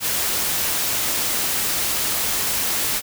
white noise, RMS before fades -22 dBFS, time 0-3.02 s, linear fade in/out 50 ms, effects none

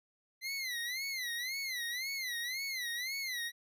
25% pulse tone with vibrato, 2032 Hz, B6, 49 cents sharp, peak -32 dBFS, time 0.41-3.52 s, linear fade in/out 50 ms, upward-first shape sine, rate 1.9 Hz, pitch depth 150 cents each way, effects none

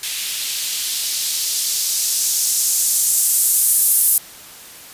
violet noise with band-pass filter sweep, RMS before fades -18 dBFS, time 0.03-4.18 s, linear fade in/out 2 ms, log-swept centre 2700 to 11000 Hz, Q 1.3, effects white hiss -39 dBFS RMS until 4.93 s + resampled to 32000 Hz

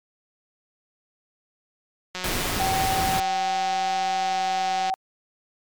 click train, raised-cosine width 0.2 ms, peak -14 dBFS, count 504, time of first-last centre 2.15-4.899 s, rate 183 Hz
pink noise, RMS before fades -27 dBFS, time 2.24-3.2 s, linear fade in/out 2 ms
sine tone with pitch glide, 767 to 761.7 Hz, G5 to G5, -38 to -50 cents, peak -22 dBFS, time 2.6-4.94 s, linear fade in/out 0 ms, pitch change -12 cents, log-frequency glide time 4.05-4.49 s
effects MP3 96 kbps

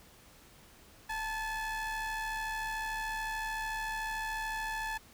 square ring-modulated tone, 424.4 Hz, G#4, 38 cents sharp, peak -32 dBFS, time 1.09-4.98 s, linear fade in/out 10 ms, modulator 1310 Hz, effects pink hiss -58 dBFS RMS until 5.13 s

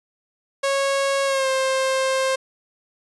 sawtooth tone with pitch glide, 550 to 528.5 Hz, C#5 to C5, -14 to +17 cents, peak -15 dBFS, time 0.63-2.36 s, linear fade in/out 10 ms, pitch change -69 cents, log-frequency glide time 1.25-1.48 s, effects resampled to 24000 Hz

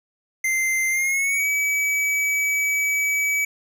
square tone with pitch glide, 2083 to 2285 Hz, C7 to D7, -8 to -48 cents, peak -20 dBFS, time 0.44-3.45 s, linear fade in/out 5 ms, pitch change +160 cents, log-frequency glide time 0.89-1.48 s, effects none

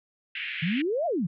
white band-pass noise, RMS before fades -34 dBFS, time 0.35-0.82 s, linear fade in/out 5 ms, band 1700 to 3000 Hz, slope 48 dB/octave
sine exponential two-way sweep, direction up then down, 151.6 to 721 to 151.6 Hz, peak -24 dBFS, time 0.62-1.27 s, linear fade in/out 10 ms, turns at 1.06 s
effects none

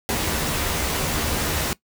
pink noise with comb filter, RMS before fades -24 dBFS, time 0.09-1.73 s, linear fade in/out 0 ms, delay 13 ms, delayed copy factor +0.5, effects noise-tail reverb RT60 0.1 s tail -19 dB re dry

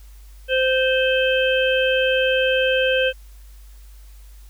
harmonic tone, 520 Hz, C5, 11 cents flat, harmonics 1 / 3 / 5 / 6, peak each -18 / -23 / -24 / -25 dBFS, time 0.48-3.13 s, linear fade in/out 50 ms, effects added 50 Hz sine -40 dBFS peak until 4.49 s + white hiss -55 dBFS RMS until 4.49 s

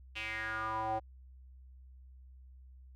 square tone with band-pass filter sweep, 110 Hz, A2, in tune, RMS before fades -37 dBFS, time 0.15-1 s, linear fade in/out 20 ms, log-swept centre 2800 to 680 Hz, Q 5.5, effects added 64 Hz sine -52 dBFS peak until 2.95 s

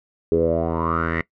10% pulse tone with low-pass filter sweep, 82.41 Hz, E2, in tune, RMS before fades -21 dBFS, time 0.32-1.21 s, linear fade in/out 0 ms, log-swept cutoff 410 to 2000 Hz, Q 7.8, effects noise-tail reverb RT60 0.1 s tail -21 dB re dry

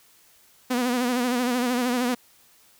sawtooth tone with vibrato, 246.9 Hz, B3, in tune, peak -18 dBFS, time 0.7-2.15 s, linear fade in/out 10 ms, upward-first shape sine, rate 13 Hz, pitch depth 63 cents each way, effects white hiss -57 dBFS RMS until 2.79 s

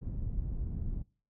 pink low-pass noise, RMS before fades -35 dBFS, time 0.01-1.03 s, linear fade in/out 20 ms, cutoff 130 Hz, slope 12 dB/octave, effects noise-tail reverb RT60 0.4 s tail -23 dB re dry

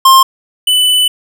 square tone pair in turn, 1060 / 2992 Hz, C6 / F#7, +22 / +19 cents, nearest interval octave + tritone, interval 1797 cents, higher second, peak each -3 / -8 dBFS, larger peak first, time 0.05-0.23 / 0.67-1.08 s, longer second, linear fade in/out 5 ms, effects none

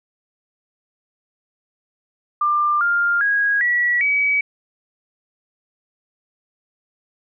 sine tone with pitch steps, 1192 / 1401.3 / 1647.2 / 1936.4 / 2276 Hz, D6 / F6 / G#6 / B6 / C#7, +25 / +5 / -15 / -35 / +45 cents, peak -15 dBFS, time 2.41-4.41 s, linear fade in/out 5 ms, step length 400 ms, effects none

